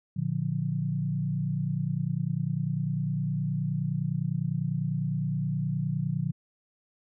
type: chord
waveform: sine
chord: Bb major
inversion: none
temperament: equal with one note detuned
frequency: 116.54 / 146.83 / 176.64 Hz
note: Bb2 / D3 / F3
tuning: 0 / 0 / +20 cents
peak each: -33 / -29 / -31 dBFS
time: 0.16-6.32 s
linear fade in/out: 10 ms
effects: none